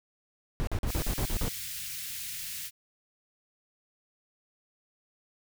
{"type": "noise bursts", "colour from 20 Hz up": "brown", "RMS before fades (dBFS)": -29, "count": 8, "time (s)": [0.6, 1.484], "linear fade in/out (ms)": 0, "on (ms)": 72, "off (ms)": 44}
{"type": "band-stop noise", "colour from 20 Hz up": "white", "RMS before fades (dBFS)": -38, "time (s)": [0.86, 2.71], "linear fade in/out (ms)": 50, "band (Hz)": [160, 1800], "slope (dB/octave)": 24}
{"effects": []}